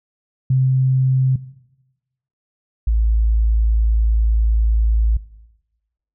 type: tone pair in turn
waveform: sine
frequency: 130.81 / 55 Hz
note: C3 / A1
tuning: 0 / 0 cents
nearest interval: octave + minor third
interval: 1500 cents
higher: first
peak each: -12 / -13 dBFS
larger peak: first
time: 0.5-1.36 / 2.87-5.17 s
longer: second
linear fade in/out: 5 ms
effects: noise-tail reverb RT60 1.0 s tail -18 dB re dry